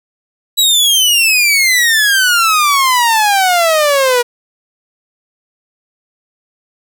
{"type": "exponential sweep", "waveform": "sawtooth", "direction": "down", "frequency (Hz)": [3946, 476.6], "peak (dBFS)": -5, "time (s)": [0.57, 4.23], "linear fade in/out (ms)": 20, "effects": ["7-bit"]}